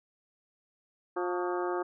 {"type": "harmonic tone with a mistuned harmonic", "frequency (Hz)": 178, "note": "F3", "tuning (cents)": 33, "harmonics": [2, 3, 4, 5, 6, 7, 8, 9], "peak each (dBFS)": [-31, -39, -38, -39, -41, -40, -47, -46], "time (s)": [1.16, 1.83], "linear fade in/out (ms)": 10, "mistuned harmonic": 6, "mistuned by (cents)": 90, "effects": []}